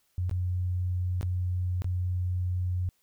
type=tone with dropouts; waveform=sine; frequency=90.4 Hz; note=F#2; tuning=40 cents flat; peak=-26 dBFS; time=0.18-2.89 s; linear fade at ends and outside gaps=0 ms; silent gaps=0.295-0.312 / 1.211-1.229 / 1.82-1.844 s; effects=white hiss -71 dBFS RMS until 3.02 s